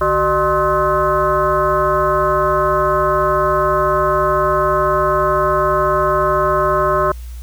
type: tone with frequency modulation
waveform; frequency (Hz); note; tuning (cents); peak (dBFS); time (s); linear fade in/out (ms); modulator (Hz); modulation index
sine; 830; G#5; -1; -12; 0.01-7.12; 5; 226; 2.3
effects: added 60 Hz sine -27 dBFS peak until 7.42 s + white hiss -46 dBFS RMS until 7.42 s